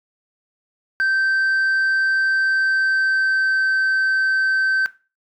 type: tone with pitch glide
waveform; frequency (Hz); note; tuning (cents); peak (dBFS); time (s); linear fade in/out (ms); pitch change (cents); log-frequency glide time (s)
sine; 1557 to 1547.1; G6 to G6; -12 to -23; -13; 1-4.86; 0; -11; 2.26-3.65
effects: noise-tail reverb RT60 0.3 s tail -18 dB re dry + tanh soft clip ceiling -15 dBFS